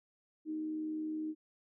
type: tone with frequency modulation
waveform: sine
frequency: 311.1 Hz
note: D#4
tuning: in tune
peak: -35 dBFS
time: 0.45-1.35 s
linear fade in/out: 50 ms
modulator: 78.7 Hz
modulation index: 0.22
effects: none